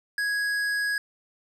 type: tone with tanh clipping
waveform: sine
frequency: 1661.2 Hz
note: G#6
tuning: in tune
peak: -26 dBFS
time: 0.18-0.98 s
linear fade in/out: 2 ms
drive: 13 dB
effects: none